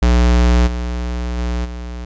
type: tone with level steps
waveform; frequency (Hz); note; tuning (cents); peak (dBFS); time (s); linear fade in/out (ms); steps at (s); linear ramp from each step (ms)
square; 60.2; B1; -44; -10 / -20 / -18 / -26; 0.02-2.05; 5; 0.66 / 1.37 / 1.64; 20
effects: resampled to 16000 Hz